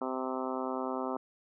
harmonic tone, 130 Hz, C3, 11 cents flat, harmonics 2 / 3 / 4 / 5 / 6 / 7 / 8 / 9 / 10, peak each -37 / -39 / -40 / -41 / -42 / -42 / -43 / -44 / -44 dBFS, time 0.01-1.17 s, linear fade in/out 5 ms, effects none

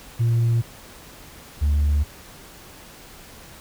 sine tone pair in turn, 116.54 / 73.21 Hz, A#2 / D2, 0 / -5 cents, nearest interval minor sixth, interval 805 cents, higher first, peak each -14 dBFS, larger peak neither, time 0.19-0.62 / 1.61-2.04 s, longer neither, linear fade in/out 20 ms, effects tanh soft clip ceiling -15 dBFS + pink hiss -44 dBFS RMS until 3.6 s

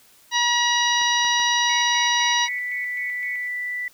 harmonic tone, 959 Hz, A#5, 49 cents sharp, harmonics 1 / 2 / 3 / 4 / 5 / 6, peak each -23 / -23 / -26 / -24 / -33 / -26 dBFS, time 0.31-2.49 s, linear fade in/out 50 ms
clicks, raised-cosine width 0.5 ms, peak -24 dBFS, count 3, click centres 1.015 / 1.25 / 1.4 s
sine tone with tremolo, 2217 Hz, C#7, in tune, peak -30 dBFS, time 1.69-3.48 s, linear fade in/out 5 ms, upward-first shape square, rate 3.9 Hz, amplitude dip 70%
sine tone, 1975.5 Hz, B6, in tune, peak -25 dBFS, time 2.48-3.88 s, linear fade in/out 2 ms
effects white hiss -54 dBFS RMS until 3.93 s

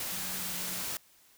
sine tone in noise, 182.2 Hz, F#3, 26 cents flat, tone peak -47 dBFS, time 0.12-0.83 s, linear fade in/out 2 ms, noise white, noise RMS -36 dBFS, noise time 0-0.97 s, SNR -14 dB, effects white hiss -62 dBFS RMS until 1.37 s

